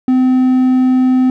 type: tone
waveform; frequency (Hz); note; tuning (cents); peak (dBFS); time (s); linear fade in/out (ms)
triangle; 256.4; C4; -35; -6; 0.08-1.3; 2
effects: none